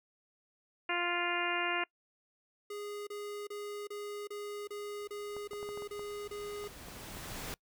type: harmonic tone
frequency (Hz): 349.2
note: F4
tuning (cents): 0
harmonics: 1 / 2 / 3 / 4 / 5 / 6 / 7 / 8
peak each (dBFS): -39 / -39 / -39 / -39 / -39 / -39 / -39 / -39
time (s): 0.89-1.84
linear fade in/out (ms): 5
type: tone bursts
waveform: square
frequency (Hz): 412.3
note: G#4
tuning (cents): -13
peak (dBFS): -40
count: 10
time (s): 2.7-6.679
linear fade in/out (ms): 5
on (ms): 370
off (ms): 31
type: noise with exponential growth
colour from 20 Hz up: pink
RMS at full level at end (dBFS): -40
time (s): 4.45-7.54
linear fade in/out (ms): 0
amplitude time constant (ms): 670
type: clicks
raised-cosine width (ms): 1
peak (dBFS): -33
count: 10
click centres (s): 5.366 / 5.533 / 5.629 / 5.69 / 5.775 / 5.822 / 5.994 / 6.641 / 6.885 / 7.17
effects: noise-tail reverb RT60 0.1 s tail -25 dB re dry